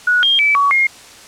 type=tone with pitch steps; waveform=sine; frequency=1463 / 3216 / 2308 / 1128 / 2137 Hz; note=F#6 / G7 / D7 / C#6 / C7; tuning=-20 / +44 / -31 / +30 / +36 cents; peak=-10 dBFS; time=0.07-0.87 s; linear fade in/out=5 ms; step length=160 ms; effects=white hiss -39 dBFS RMS until 1.27 s + low-pass 8000 Hz 12 dB/octave